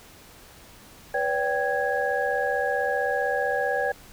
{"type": "tone cluster", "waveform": "sine", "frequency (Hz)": [494.4, 570, 781, 1657], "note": ["B4", "C#5", "G5", "G#6"], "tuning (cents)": [2, 48, -7, -4], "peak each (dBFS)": -28, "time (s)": [1.14, 3.92], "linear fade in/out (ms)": 5, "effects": ["pink hiss -49 dBFS RMS until 4.12 s"]}